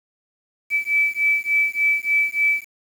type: beating tone pair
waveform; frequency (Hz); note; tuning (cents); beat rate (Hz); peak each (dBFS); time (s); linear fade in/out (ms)
sine; 2306 / 2309.4; D7 / D7; -32 / -30; 3.4; -20; 0.7-2.65; 50
effects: 7-bit